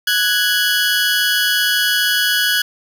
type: tone pair together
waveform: 20% pulse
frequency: 1480.8 / 1661.2 Hz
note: F#6 / G#6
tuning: +1 / 0 cents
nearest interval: major second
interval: 199 cents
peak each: -12 dBFS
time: 0.07-2.62 s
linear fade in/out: 5 ms
effects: none